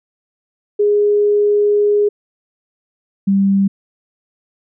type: tone pair in turn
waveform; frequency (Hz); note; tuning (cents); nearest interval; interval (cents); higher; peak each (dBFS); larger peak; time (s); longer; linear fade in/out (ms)
sine; 413.5 / 196.39; G#4 / G3; -8 / +3; octave + minor second; 1289; first; -10; neither; 0.79-2.09 / 3.27-3.68; first; 10
effects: none